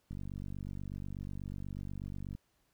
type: click train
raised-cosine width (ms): 5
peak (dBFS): -30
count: 109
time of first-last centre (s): 0.11-2.351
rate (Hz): 48.2
effects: pink hiss -75 dBFS RMS until 2.73 s